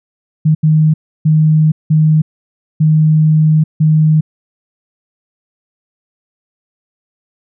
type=tone bursts at uneven times; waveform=sine; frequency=155.56 Hz; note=D#3; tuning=in tune; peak=-6 dBFS; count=6; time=0.45-0.55 / 0.63-0.94 / 1.25-1.72 / 1.9-2.22 / 2.8-3.64 / 3.8-4.21 s; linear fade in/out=10 ms; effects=none